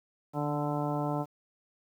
harmonic tone with a mistuned harmonic, 146.83 Hz, D3, in tune, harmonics 1 / 2 / 3 / 4 / 5 / 6 / 7 / 9, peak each -33 / -34 / -40 / -37 / -37 / -39 / -41 / -44 dBFS, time 0.33-1.26 s, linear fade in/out 50 ms, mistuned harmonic 1, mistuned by +27 cents, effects 10-bit

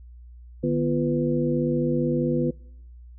sine tone cluster, 150.5 / 245.6 / 343.7 / 498 Hz, D3 / B3 / F4 / B4, +43 / -9 / -28 / +14 cents, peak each -26 / -25 / -27 / -27 dBFS, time 0.63-2.51 s, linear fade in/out 10 ms, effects noise-tail reverb RT60 0.8 s tail -24 dB re dry + added 60 Hz sine -42 dBFS peak until 3.18 s

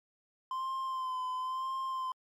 triangle tone with vibrato, 1037 Hz, C6, 16 cents flat, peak -31 dBFS, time 0.51-2.12 s, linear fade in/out 2 ms, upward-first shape sine, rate 0.98 Hz, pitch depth 34 cents each way, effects MP3 64 kbps

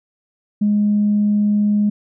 sine tone, 207.7 Hz, G#3, in tune, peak -12 dBFS, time 0.61-1.9 s, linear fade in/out 10 ms, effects tanh soft clip ceiling -8 dBFS

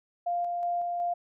sine tone with tremolo, 698.5 Hz, F5, in tune, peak -26 dBFS, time 0.26-1.14 s, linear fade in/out 10 ms, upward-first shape square, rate 2.7 Hz, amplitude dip 25%, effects none

